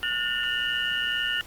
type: tone cluster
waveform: sine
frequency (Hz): 1444 / 1797 / 2815 / 2937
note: F#6 / A6 / F7 / F#7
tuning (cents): -43 / +36 / +13 / -13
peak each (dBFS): -30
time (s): 0.03-1.41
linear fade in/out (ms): 0
effects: pink hiss -47 dBFS RMS until 1.46 s + Opus 32 kbps

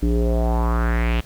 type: tone with low-pass filter sweep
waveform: square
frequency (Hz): 58.27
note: A#1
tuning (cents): 0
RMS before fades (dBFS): -19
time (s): 0.02-1.21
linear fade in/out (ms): 10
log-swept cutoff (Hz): 310 to 3000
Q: 3.7
effects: pink hiss -46 dBFS RMS until 1.25 s

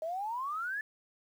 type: exponential sweep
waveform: sine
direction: up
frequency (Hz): 622.3 to 1760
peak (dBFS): -33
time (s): 0.02-0.81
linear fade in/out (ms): 2
effects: 10-bit

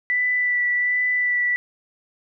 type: tone with vibrato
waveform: sine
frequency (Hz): 1975.5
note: B6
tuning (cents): 0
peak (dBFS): -18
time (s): 0.1-1.56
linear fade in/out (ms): 0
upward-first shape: sine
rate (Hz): 1.3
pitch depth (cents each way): 14
effects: none

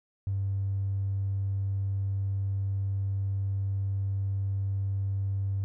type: tone with tanh clipping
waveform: triangle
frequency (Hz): 98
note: G2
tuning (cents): 0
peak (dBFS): -26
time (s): 0.27-5.64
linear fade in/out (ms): 0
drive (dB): 1
effects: none

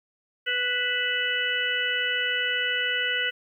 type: harmonic tone with a mistuned harmonic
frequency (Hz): 493.9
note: B4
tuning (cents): 0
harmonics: 1 / 3 / 4 / 5 / 6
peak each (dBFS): -36 / -28 / -29 / -34 / -28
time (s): 0.46-3.31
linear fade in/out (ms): 20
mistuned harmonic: 5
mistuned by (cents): +95
effects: 10-bit

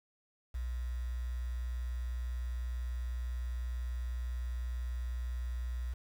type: tone with quantisation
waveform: sine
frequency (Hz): 61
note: B1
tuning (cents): -21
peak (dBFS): -34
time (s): 0.54-5.94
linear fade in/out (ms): 10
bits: 9
effects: none

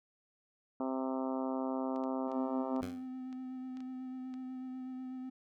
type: harmonic tone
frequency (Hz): 131.4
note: C3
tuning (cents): +8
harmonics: 2 / 3 / 4 / 5 / 6 / 7 / 8 / 9 / 10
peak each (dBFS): -35 / -44 / -42 / -42 / -45 / -45 / -50 / -49 / -54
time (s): 0.8-2.81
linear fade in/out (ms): 2
type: clicks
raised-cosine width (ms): 0.2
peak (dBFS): -39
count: 9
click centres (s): 1.961 / 2.038 / 2.317 / 2.763 / 2.901 / 3.328 / 3.771 / 3.805 / 4.34
type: tone with vibrato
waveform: triangle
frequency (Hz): 257.2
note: C4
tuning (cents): -30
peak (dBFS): -38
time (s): 2.27-5.3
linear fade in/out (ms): 10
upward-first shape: sine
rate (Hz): 8.1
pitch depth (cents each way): 16
type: tone with exponential decay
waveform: 10% pulse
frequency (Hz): 92.5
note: F#2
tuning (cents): 0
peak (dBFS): -29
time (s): 2.82-3.09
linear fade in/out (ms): 5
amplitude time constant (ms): 58
effects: none

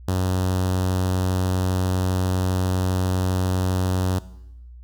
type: tone with notch filter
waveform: sawtooth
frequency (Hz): 92.5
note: F#2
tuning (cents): 0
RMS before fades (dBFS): -22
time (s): 0.08-4.19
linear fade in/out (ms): 5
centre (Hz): 2200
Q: 1.2
effects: noise-tail reverb RT60 0.9 s tail -18 dB re dry + added 60 Hz sine -39 dBFS peak until 4.83 s

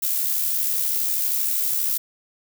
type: noise with amplitude modulation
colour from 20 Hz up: violet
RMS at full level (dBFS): -21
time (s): 0.02-1.98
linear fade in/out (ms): 10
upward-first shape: sine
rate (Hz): 72.5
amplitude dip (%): 40
effects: none

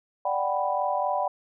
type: chord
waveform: sine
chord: G major seventh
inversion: second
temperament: equal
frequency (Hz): 587.3 / 740 / 784 / 987.8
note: D5 / F#5 / G5 / B5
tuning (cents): 0 / 0 / 0 / 0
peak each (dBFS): -29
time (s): 0.25-1.28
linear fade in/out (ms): 5
effects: none

